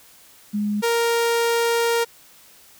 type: tone pair in turn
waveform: sine / sawtooth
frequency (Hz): 207.7 / 466.3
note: G#3 / A#4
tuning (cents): 0 / +1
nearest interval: octave + major second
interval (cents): 1401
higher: second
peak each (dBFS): -20 / -14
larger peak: second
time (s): 0.53-0.82 / 0.82-2.05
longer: second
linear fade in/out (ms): 20
effects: white hiss -50 dBFS RMS until 2.79 s